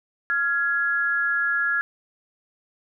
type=tone pair together; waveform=sine; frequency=1393 / 1676.7 Hz; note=F6 / G#6; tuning=-5 / +16 cents; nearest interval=minor third; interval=321 cents; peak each=-24 / -22 dBFS; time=0.3-1.81 s; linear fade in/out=0 ms; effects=none